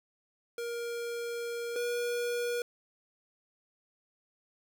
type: tone pair in turn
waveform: square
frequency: 470.9 / 480.2 Hz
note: A#4 / B4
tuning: +18 / -49 cents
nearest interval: unison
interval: 33 cents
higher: second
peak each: -35 / -31 dBFS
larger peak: second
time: 0.58-1.76 / 1.76-2.62 s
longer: first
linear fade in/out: 2 ms
effects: none